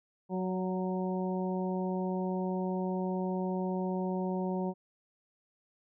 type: harmonic tone with a mistuned harmonic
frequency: 185 Hz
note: F#3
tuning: in tune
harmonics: 1 / 2 / 3 / 4 / 5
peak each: -32 / -36 / -40 / -42 / -42 dBFS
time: 0.29-4.74 s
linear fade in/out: 50 ms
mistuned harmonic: 3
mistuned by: +17 cents
effects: none